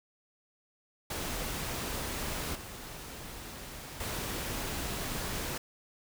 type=noise with level steps; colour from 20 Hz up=pink; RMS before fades=-36 / -44 / -36 dBFS; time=1.1-5.58 s; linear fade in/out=5 ms; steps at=2.55 / 4 s; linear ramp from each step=5 ms; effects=none